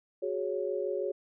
sine chord, F# suspended second, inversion none, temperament just, 370 / 416.2 / 555 Hz, F#4 / G#4 / C#5, 0 / +4 / +2 cents, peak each -34 dBFS, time 0.22-1.12 s, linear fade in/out 10 ms, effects none

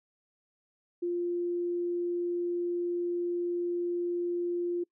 sine tone, 349.2 Hz, F4, in tune, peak -28 dBFS, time 1.02-4.84 s, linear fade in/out 10 ms, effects noise-tail reverb RT60 0.1 s tail -25 dB re dry

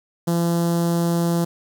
sawtooth tone with notch filter, 170 Hz, F3, 46 cents flat, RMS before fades -20 dBFS, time 0.27-1.45 s, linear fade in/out 10 ms, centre 2300 Hz, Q 0.51, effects 8-bit

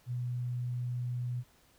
sine tone, 123 Hz, B2, 7 cents flat, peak -32 dBFS, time 0.06-1.44 s, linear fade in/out 50 ms, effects pink hiss -65 dBFS RMS until 1.78 s

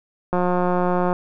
click train, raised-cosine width 1 ms, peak -8 dBFS, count 144, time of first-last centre 0.33-1.129 s, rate 179 Hz, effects none

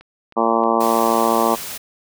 click train, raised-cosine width 0.3 ms, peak -27 dBFS, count 4, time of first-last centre 0.01-0.95 s, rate 3.19 Hz
harmonic tone, 114.5 Hz, A#2, 31 cents flat, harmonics 2 / 3 / 4 / 5 / 6 / 7 / 8 / 9 / 10, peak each -23 / -23 / -23 / -23 / -23 / -23 / -23 / -23 / -23 dBFS, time 0.36-1.56 s, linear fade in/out 20 ms
white noise, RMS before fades -30 dBFS, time 0.8-1.78 s, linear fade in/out 10 ms
effects none

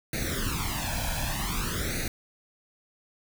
pink noise with flanger, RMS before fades -30 dBFS, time 0.13-2.08 s, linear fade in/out 2 ms, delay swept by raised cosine 0.47 to 1.25 ms, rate 0.53 Hz, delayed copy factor +0.9, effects none

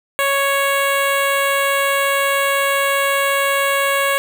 10% pulse tone with notch filter, 554.4 Hz, C#5, in tune, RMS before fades -17 dBFS, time 0.19-4.18 s, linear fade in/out 0 ms, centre 5200 Hz, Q 0.86, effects none

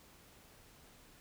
silence, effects pink hiss -61 dBFS RMS until 1.2 s

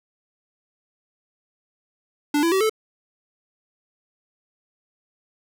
square tone with pitch steps, 293.3 / 335 / 382.6 / 436.9 Hz, D4 / E4 / G4 / A4, -2 / +28 / -42 / -12 cents, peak -18 dBFS, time 2.34-2.696 s, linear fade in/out 5 ms, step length 89 ms, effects none

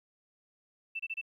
sine tone bursts, 2664 Hz, E7, 18 cents sharp, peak -33 dBFS, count 4, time 0.95-1.214 s, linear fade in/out 10 ms, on 45 ms, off 28 ms, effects 12-bit

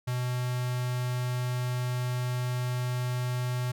square tone with notch filter, 124.5 Hz, B2, 14 cents sharp, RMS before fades -30 dBFS, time 0.07-3.72 s, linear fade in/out 10 ms, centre 420 Hz, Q 1.8, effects none

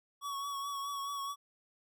square tone with vibrato, 1121 Hz, C#6, 19 cents sharp, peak -37 dBFS, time 0.21-1.36 s, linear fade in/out 50 ms, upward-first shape triangle, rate 4.7 Hz, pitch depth 35 cents each way, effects none

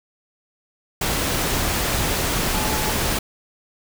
sine tone in noise, 862 Hz, A5, 36 cents flat, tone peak -29 dBFS, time 2.54-2.92 s, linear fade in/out 5 ms, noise pink, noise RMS -22 dBFS, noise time 1.01-3.19 s, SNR -10 dB, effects none

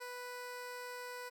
15% pulse tone, 493.9 Hz, B4, in tune, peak -37 dBFS, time 0-1.3 s, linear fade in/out 20 ms, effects none

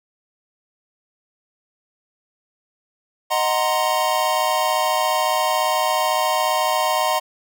square chord, C half-diminished seventh, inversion first, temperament equal, 622.3 / 740 / 932.3 / 1046.5 Hz, Eb5 / Gb5 / Bb5 / C6, 0 / 0 / 0 / 0 cents, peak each -24 dBFS, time 3.3-7.2 s, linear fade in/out 20 ms, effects none

